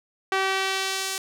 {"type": "tone with band-pass filter sweep", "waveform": "sawtooth", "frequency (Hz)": 384, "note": "G4", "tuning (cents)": -36, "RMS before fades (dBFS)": -26, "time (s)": [0.32, 1.18], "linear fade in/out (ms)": 2, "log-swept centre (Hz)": [1600, 7600], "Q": 0.73, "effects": []}